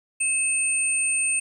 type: tone pair together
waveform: sine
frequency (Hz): 2600 / 8745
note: E7 / C#9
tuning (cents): -24 / -25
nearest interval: octave + major sixth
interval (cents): 2099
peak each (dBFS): -25 / -22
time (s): 0.2-1.4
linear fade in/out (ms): 10
effects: 9-bit